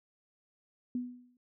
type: tone with exponential decay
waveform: sine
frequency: 246.9 Hz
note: B3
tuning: in tune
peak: -29 dBFS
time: 0.95-1.37 s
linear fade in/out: 2 ms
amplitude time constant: 91 ms
effects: none